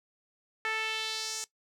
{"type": "tone with band-pass filter sweep", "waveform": "sawtooth", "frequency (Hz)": 440, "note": "A4", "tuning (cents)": 0, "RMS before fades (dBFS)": -34, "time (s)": [0.65, 1.44], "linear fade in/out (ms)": 0, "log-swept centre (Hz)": [1900, 6900], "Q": 2.2, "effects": ["noise-tail reverb RT60 0.1 s tail -18 dB re dry"]}